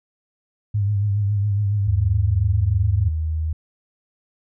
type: tone with vibrato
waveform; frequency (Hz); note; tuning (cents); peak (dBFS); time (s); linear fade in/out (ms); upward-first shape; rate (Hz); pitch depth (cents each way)
sine; 102; G#2; -31; -17; 0.74-3.09; 10; triangle; 7.2; 68
type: tone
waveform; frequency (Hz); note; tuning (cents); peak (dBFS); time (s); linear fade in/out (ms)
sine; 79; D#2; +27; -20; 1.87-3.53; 5
effects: none